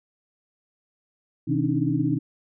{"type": "tone cluster", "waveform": "sine", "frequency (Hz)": [128, 159.4, 271.2, 293.7, 310.5], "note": ["C3", "D#3", "C#4", "D4", "D#4"], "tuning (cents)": [-38, 42, -38, 0, -3], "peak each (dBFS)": -27, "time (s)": [1.47, 2.19], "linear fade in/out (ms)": 20, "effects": []}